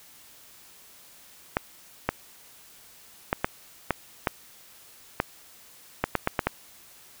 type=clicks; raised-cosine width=0.5 ms; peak=-7 dBFS; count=12; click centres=1.569 / 2.09 / 3.329 / 3.445 / 3.907 / 4.272 / 5.201 / 6.04 / 6.153 / 6.274 / 6.392 / 6.47 s; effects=white hiss -52 dBFS RMS until 7.2 s